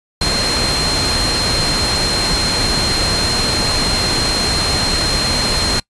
sine tone in noise, 4186 Hz, C8, in tune, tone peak -17 dBFS, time 0.21-5.8 s, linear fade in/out 5 ms, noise pink, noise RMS -18 dBFS, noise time 0.21-5.8 s, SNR -2 dB, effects noise-tail reverb RT60 0.1 s tail -23 dB re dry + resampled to 24000 Hz

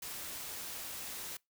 white noise, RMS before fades -43 dBFS, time 0.02-1.37 s, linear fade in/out 5 ms, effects noise-tail reverb RT60 0.2 s tail -25 dB re dry

